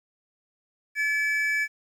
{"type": "tone pair together", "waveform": "triangle", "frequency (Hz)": [1723, 2300], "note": ["A6", "D7"], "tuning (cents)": [-37, -37], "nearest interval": "perfect fourth", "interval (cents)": 500, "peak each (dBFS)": -24, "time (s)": [0.95, 1.68], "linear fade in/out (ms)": 50, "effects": ["10-bit"]}